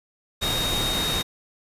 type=tone in noise; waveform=sine; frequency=3729 Hz; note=A#7; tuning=in tune; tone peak=-25 dBFS; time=0.41-1.23 s; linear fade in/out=20 ms; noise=pink; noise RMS=-27 dBFS; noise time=0.41-1.23 s; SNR=-1 dB; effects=resampled to 32000 Hz